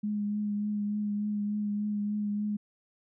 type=tone with vibrato; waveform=sine; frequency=207.7 Hz; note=G#3; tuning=in tune; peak=-28 dBFS; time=0.03-2.57 s; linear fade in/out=10 ms; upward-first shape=triangle; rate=3.4 Hz; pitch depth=23 cents each way; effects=none